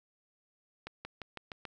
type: accelerating click train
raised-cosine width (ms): 0.3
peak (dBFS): -25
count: 6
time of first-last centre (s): 0.87-1.653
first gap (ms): 180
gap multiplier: 0.93
effects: none